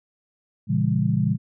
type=chord; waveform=sine; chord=A# diminished seventh; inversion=none; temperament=just; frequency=116.54 / 139.85 / 167.82 / 201.4 Hz; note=A#2 / C#3 / E3 / G3; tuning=0 / +16 / +31 / +47 cents; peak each=-24 dBFS; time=0.67-1.38 s; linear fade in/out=50 ms; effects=none